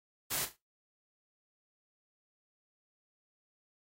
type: noise with echo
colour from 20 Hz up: white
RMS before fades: -34 dBFS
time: 0.3-0.46 s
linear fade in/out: 20 ms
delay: 36 ms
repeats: 3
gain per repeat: -11 dB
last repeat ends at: 0.568 s
effects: noise-tail reverb RT60 0.2 s tail -18 dB re dry + AAC 48 kbps